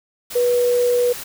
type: tone in noise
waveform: sine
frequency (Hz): 487.7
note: B4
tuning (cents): -22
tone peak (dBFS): -14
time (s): 0.35-1.13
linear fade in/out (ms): 10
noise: white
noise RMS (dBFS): -32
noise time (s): 0.3-1.24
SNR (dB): +15
effects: none